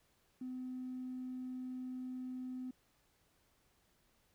triangle tone with tanh clipping, 254.7 Hz, C4, 46 cents flat, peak -40 dBFS, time 0.41-2.71 s, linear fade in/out 5 ms, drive 1 dB, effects pink hiss -74 dBFS RMS until 4.34 s

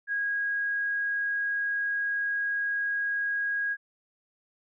sine tone, 1643 Hz, G#6, 19 cents flat, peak -26 dBFS, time 0.07-3.77 s, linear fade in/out 50 ms, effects none

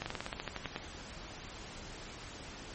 slowing click train, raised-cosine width 0.3 ms, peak -20 dBFS, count 12, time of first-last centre 0.02-0.761 s, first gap 40 ms, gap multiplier 1.1, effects pink hiss -47 dBFS RMS until 2.74 s + MP3 32 kbps

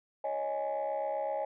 sine chord, C# suspended second, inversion none, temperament equal, 554.4 / 622.3 / 830.6 Hz, C#5 / D#5 / G#5, 0 / 0 / 0 cents, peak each -34 dBFS, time 0.24-1.45 s, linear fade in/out 5 ms, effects tanh soft clip ceiling -26 dBFS

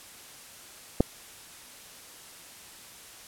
clicks, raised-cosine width 2 ms, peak -21 / -6 dBFS, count 2, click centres 1.002 / 1.006 s, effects white hiss -48 dBFS RMS until 3.27 s + low-pass 12000 Hz 12 dB/octave

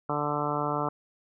harmonic tone, 147.3 Hz, D3, 6 cents sharp, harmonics 1 / 2 / 3 / 4 / 5 / 6 / 7 / 8 / 9, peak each -35 / -35 / -35 / -35 / -35 / -35 / -35 / -35 / -35 dBFS, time 0.09-0.89 s, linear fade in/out 5 ms, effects none

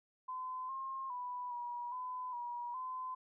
sine tone with pitch steps, 1022 / 1067 / 988 / 964 / 1008 / 961 / 1023 Hz, C6 / C6 / B5 / B5 / B5 / B5 / C6, -41 / +34 / 0 / -42 / +35 / -48 / -39 cents, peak -39 dBFS, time 0.28-3.15 s, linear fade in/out 10 ms, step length 410 ms, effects none

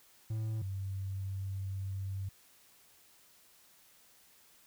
triangle / sine tone pair in turn, 110 / 96.67 Hz, A2 / G2, 0 / -24 cents, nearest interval major second, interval 224 cents, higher first, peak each -31 / -35 dBFS, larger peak first, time 0.3-0.62 / 0.62-2.29 s, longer second, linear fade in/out 5 ms, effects white hiss -63 dBFS RMS until 4.66 s

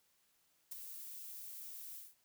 violet noise with ADSR envelope, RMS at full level -42 dBFS, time 0.71-2.15 s, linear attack 10 ms, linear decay 13 ms, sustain -7 dB, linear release 190 ms, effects white hiss -75 dBFS RMS until 2.24 s

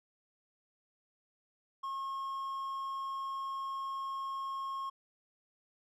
triangle tone, 1082 Hz, C#6, 42 cents flat, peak -34 dBFS, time 1.83-4.9 s, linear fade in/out 10 ms, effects none

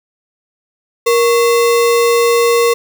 sine tone with sample-and-hold, 470 Hz, A#4, 14 cents sharp, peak -8 dBFS, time 1.06-2.74 s, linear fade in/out 10 ms, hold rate 1575 Hz, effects none

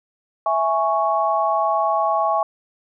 sine chord, C# minor, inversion first, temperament equal, 659.3 / 830.6 / 1108.7 Hz, E5 / G#5 / C#6, 0 / 0 / 0 cents, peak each -21 dBFS, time 0.46-2.43 s, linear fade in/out 2 ms, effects none

